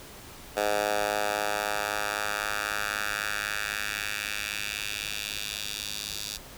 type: tone with high-pass filter sweep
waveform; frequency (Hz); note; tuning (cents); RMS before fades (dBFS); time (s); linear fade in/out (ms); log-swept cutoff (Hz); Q
10% pulse; 103.83; G#2; 0; -31; 0.56-6.38; 20; 610 to 4300; 1.7
effects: pink hiss -46 dBFS RMS until 6.57 s